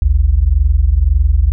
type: tone pair together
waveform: sine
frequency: 52.96 / 74.8 Hz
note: G#1 / D2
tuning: +35 / +32 cents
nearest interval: tritone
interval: 597 cents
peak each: -11 dBFS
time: 0.02-1.52 s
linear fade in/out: 0 ms
effects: none